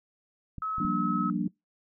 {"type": "clicks", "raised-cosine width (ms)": 5, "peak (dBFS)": -27, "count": 3, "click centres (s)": [0.583, 0.783, 0.85]}
{"type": "tone", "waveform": "sine", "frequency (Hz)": 1288, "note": "E6", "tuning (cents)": -41, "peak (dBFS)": -29, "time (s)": [0.62, 1.3], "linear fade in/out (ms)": 2}
{"type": "chord", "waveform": "sine", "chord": "G minor seventh", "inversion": "third", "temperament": "just", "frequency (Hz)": [176.4, 196, 235.2, 294], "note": ["F3", "G3", "Bb3", "D4"], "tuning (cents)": [18, 0, 16, 2], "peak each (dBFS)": -32, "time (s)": [0.8, 1.48], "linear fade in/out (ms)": 5}
{"effects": ["noise-tail reverb RT60 0.2 s tail -26 dB re dry"]}